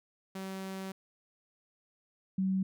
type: tone pair in turn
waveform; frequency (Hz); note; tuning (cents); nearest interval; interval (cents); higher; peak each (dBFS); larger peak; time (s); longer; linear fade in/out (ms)
sawtooth / sine; 191.2 / 189.99; G3 / F#3; -43 / +46; unison; 11; first; -34 / -27; second; 0.35-0.92 / 2.38-2.63; first; 5
effects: none